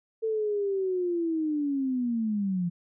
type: linear sweep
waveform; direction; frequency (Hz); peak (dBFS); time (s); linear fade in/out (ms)
sine; down; 448.9 to 169.8; -25; 0.22-2.7; 20
effects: none